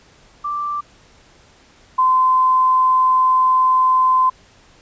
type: tone pair in turn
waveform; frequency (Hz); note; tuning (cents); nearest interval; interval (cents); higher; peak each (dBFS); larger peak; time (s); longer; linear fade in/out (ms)
sine; 1174.7 / 1029.8; D6 / C6; 0 / -28; major second; 228; first; -20 / -11; second; 0.44-0.81 / 1.98-4.3; second; 10
effects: pink hiss -50 dBFS RMS until 4.81 s + resampled to 16000 Hz